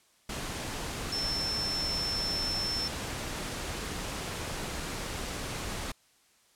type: tone in noise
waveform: sine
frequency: 5350 Hz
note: E8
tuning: 25 cents sharp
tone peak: -30 dBFS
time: 1.12-2.88 s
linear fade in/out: 5 ms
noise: pink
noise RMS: -36 dBFS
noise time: 0.29-5.92 s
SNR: +3 dB
effects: white hiss -65 dBFS RMS until 6.55 s + low-pass 10000 Hz 12 dB/octave